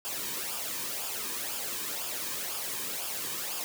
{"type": "noise with flanger", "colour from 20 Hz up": "white", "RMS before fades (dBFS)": -35, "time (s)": [0.05, 3.64], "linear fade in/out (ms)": 0, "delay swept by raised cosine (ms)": [0.49, 1.49], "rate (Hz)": 2, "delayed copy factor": -0.6, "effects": []}